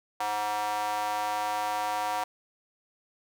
square tone with high-pass filter, 105.2 Hz, G#2, 23 cents sharp, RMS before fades -30 dBFS, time 0.2-2.24 s, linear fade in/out 5 ms, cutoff 830 Hz, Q 5.8, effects none

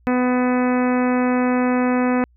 harmonic tone with a mistuned harmonic, 250 Hz, B3, 21 cents sharp, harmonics 1 / 2 / 3 / 4 / 5 / 6 / 7 / 8 / 9 / 10, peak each -17 / -23 / -27 / -29 / -31 / -33 / -34 / -35 / -36 / -37 dBFS, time 0.07-2.24 s, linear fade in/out 0 ms, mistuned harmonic 10, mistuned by +33 cents, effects added 60 Hz sine -52 dBFS peak until 2.36 s

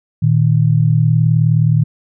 sine tone pair together, 116.31 / 155.56 Hz, A#2 / D#3, -3 / 0 cents, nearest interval perfect fourth, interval 503 cents, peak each -12 dBFS, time 0.22-1.84 s, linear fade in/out 10 ms, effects none

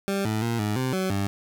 20% pulse tone with pitch steps, 197 / 108.7 / 116.7 / 105.2 / 129.5 / 188.1 / 99.1 Hz, G3 / A2 / A#2 / G#2 / C3 / F#3 / G2, +9 / -21 / +2 / +23 / -17 / +29 / +19 cents, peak -19 dBFS, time 0.08-1.27 s, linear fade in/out 0 ms, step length 170 ms, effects none

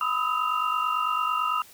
sine tone cluster, 998 / 1249 / 1298 / 2780 Hz, B5 / D#6 / E6 / F7, +18 / +6 / -27 / -9 cents, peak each -31 / -26 / -28 / -34 dBFS, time 0.01-1.62 s, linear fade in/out 2 ms, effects white hiss -51 dBFS RMS until 1.73 s

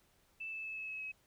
sine tone with pitch steps, 2642 / 2625 / 2609 / 2592 / 2576 / 2559 Hz, E7 / E7 / E7 / E7 / E7 / D#7, +3 / -8 / -18 / -30 / -41 / +48 cents, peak -40 dBFS, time 0.4-1.12 s, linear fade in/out 10 ms, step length 120 ms, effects pink hiss -71 dBFS RMS until 1.26 s

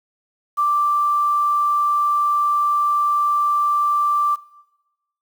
sine tone with quantisation, 1174.7 Hz, D6, in tune, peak -15 dBFS, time 0.57-4.36 s, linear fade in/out 20 ms, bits 7, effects noise-tail reverb RT60 1.0 s tail -19 dB re dry

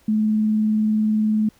sine tone with vibrato, 215.3 Hz, A3, 37 cents flat, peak -16 dBFS, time 0.08-1.49 s, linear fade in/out 5 ms, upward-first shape sine, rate 20 Hz, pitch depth 22 cents each way, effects pink hiss -57 dBFS RMS until 1.59 s

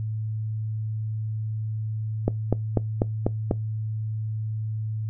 click train, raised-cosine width 2 ms, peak -7 dBFS, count 6, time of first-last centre 2.28-3.512 s, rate 4.06 Hz, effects noise-tail reverb RT60 0.2 s tail -21 dB re dry + added 109 Hz sine -26 dBFS peak until 5.09 s

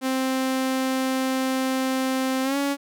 sawtooth tone with pitch glide, 262 to 280.8 Hz, C4 to C#4, +2 to +22 cents, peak -18 dBFS, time 0.01-2.77 s, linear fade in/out 50 ms, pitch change +120 cents, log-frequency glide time 2.43-2.57 s, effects none

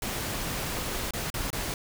pink noise with dropouts, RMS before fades -32 dBFS, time 0.02-1.74 s, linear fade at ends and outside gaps 2 ms, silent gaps 1.108-1.135 / 1.302-1.341 / 1.504-1.529 s, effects none

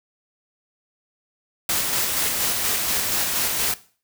white noise with tremolo, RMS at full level -22 dBFS, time 1.69-3.74 s, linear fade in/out 2 ms, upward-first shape square, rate 4.2 Hz, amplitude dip 25%, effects noise-tail reverb RT60 0.4 s tail -17 dB re dry

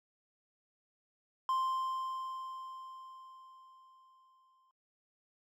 triangle tone with exponential decay, 1046.5 Hz, C6, in tune, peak -27 dBFS, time 1.49-4.71 s, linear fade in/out 1 ms, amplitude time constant 700 ms, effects noise-tail reverb RT60 0.2 s tail -24 dB re dry

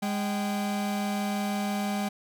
45% pulse tone pair together, 205.2 / 774.7 Hz, G#3 / G5, -21 / -21 cents, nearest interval octave + major seventh, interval 2300 cents, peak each -28 / -34 dBFS, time 0.02-2.09 s, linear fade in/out 10 ms, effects none

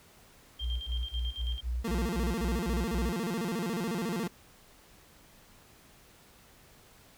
sine tone with tremolo, 3179 Hz, G7, 24 cents sharp, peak -37 dBFS, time 0.59-1.61 s, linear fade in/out 10 ms, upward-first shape square, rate 9.1 Hz, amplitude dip 65%
sine tone bursts, 60.4 Hz, B1, 38 cents flat, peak -29 dBFS, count 10, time 0.6-3.124 s, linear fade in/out 50 ms, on 220 ms, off 36 ms
30% pulse tone with vibrato, 200 Hz, G3, 35 cents sharp, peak -28 dBFS, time 1.84-4.28 s, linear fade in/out 10 ms, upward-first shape square, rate 14 Hz, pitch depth 240 cents each way
effects pink hiss -58 dBFS RMS until 7.17 s

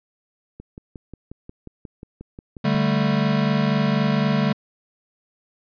click train, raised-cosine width 3 ms, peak -24 dBFS, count 13, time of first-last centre 0.6-2.747 s, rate 5.59 Hz
square chord, D suspended fourth, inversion none, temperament equal, 146.83 / 196 / 220 Hz, D3 / G3 / A3, 0 / 0 / 0 cents, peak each -23 dBFS, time 2.64-4.53 s, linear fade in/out 10 ms
effects resampled to 11025 Hz

